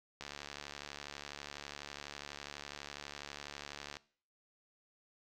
click train, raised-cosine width 0.2 ms, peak -26 dBFS, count 272, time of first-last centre 0.21-3.969 s, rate 72.1 Hz, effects noise-tail reverb RT60 0.5 s tail -21 dB re dry

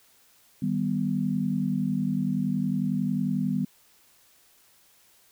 sine chord, Eb augmented, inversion none, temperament equal, 155.56 / 196 / 246.9 Hz, Eb3 / G3 / B3, 0 / 0 / 0 cents, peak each -30 / -27 / -28 dBFS, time 0.62-3.65 s, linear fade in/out 5 ms, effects white hiss -60 dBFS RMS until 5.31 s

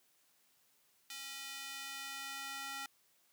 square tone with high-pass filter sweep, 274 Hz, C#4, 20 cents flat, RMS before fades -45 dBFS, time 1.1-2.86 s, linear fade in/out 2 ms, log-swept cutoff 2800 to 1300 Hz, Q 0.92, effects white hiss -72 dBFS RMS until 3.32 s + high-pass 100 Hz 12 dB/octave

